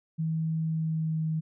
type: tone with pitch glide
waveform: sine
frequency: 160.5 to 158.47 Hz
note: E3 to D#3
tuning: -46 to +32 cents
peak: -26 dBFS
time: 0.18-1.41 s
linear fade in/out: 20 ms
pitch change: -22 cents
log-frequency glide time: 0.63-1.25 s
effects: none